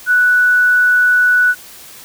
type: tone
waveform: sine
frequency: 1480 Hz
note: F#6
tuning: in tune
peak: -8 dBFS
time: 0.06-1.55 s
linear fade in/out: 50 ms
effects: white hiss -37 dBFS RMS until 2.04 s